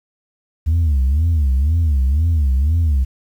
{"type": "tone with vibrato", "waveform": "sine", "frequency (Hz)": 74.1, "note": "D2", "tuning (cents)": 16, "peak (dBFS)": -10, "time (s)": [0.66, 3.05], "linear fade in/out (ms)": 20, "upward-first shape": "sine", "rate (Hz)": 2, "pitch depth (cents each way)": 230, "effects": ["tanh soft clip ceiling -11 dBFS", "8-bit"]}